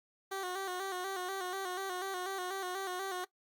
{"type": "tone with vibrato", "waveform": "15% pulse", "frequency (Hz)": 375.2, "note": "F#4", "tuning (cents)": 24, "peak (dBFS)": -30, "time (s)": [0.31, 3.25], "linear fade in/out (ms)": 10, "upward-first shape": "square", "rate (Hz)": 4.1, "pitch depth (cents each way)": 58, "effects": ["noise-tail reverb RT60 0.1 s tail -19 dB re dry", "Opus 48 kbps"]}